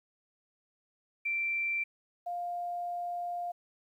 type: tone pair in turn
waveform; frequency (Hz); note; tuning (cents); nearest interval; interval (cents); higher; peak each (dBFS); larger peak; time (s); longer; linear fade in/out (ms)
sine; 2349 / 702; D7 / F5; 0 / +9; octave + major sixth; 2091; first; -29 / -33; first; 1.25-1.84 / 2.26-3.52; second; 10
effects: 11-bit